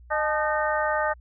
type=harmonic tone with a mistuned harmonic; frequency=306.2 Hz; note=D#4; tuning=28 cents flat; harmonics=2 / 3 / 4 / 5 / 6; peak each=-26 / -28 / -29 / -30 / -31 dBFS; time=0.1-1.14 s; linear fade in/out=20 ms; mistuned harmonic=3; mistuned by=-93 cents; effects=added 60 Hz sine -46 dBFS peak until 1.2 s